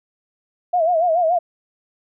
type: tone with vibrato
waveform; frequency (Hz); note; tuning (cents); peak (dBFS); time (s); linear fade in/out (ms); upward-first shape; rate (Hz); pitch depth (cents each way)
sine; 677; E5; +46; -14; 0.73-1.39; 10; sine; 7; 120
effects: none